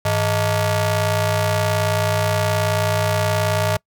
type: ring-modulated tone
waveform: sawtooth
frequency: 261.6 Hz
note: C4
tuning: in tune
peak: -10 dBFS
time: 0.05-3.77 s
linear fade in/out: 5 ms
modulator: 363 Hz
effects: noise-tail reverb RT60 0.1 s tail -25 dB re dry